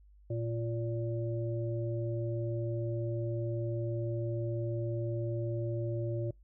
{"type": "harmonic tone", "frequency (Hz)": 115.8, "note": "A#2", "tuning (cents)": -11, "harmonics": [1, 3, 5], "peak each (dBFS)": [-33, -38, -40], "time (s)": [0.3, 6.31], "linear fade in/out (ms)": 5, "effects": ["noise-tail reverb RT60 0.2 s tail -26 dB re dry", "added 50 Hz sine -56 dBFS peak until 6.43 s"]}